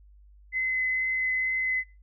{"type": "tone with vibrato", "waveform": "sine", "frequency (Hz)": 2039, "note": "C7", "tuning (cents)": -45, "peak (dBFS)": -24, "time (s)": [0.52, 1.84], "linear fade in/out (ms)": 50, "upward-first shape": "triangle", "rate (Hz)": 2.2, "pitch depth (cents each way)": 9, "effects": ["noise-tail reverb RT60 0.3 s tail -22 dB re dry", "added 50 Hz sine -51 dBFS peak until 2.02 s"]}